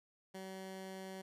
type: tone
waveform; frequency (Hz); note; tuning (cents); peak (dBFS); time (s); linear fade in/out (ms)
15% pulse; 190; F#3; +46; -39; 0.34-1.22; 10
effects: resampled to 32000 Hz